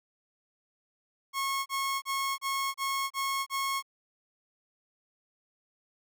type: tone bursts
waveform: sawtooth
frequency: 1091 Hz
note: C#6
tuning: 28 cents flat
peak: -25 dBFS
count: 7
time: 1.33-3.826 s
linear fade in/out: 50 ms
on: 330 ms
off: 31 ms
effects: none